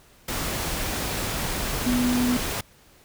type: tone in noise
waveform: sine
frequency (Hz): 246.9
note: B3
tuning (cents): 0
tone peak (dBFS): -20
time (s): 1.86-2.37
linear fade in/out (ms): 5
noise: pink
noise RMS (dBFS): -28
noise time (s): 0.28-2.61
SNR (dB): +5
effects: pink hiss -55 dBFS RMS until 3.04 s